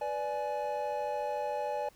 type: chord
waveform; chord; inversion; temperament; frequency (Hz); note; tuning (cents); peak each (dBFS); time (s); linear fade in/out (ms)
triangle; G# diminished; first; equal with one note detuned; 493.9 / 587.3 / 841.2; B4 / D5 / G#5; 0 / 0 / +22; -37 / -33 / -33; 0.01-1.89; 5
effects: pink hiss -62 dBFS RMS until 1.95 s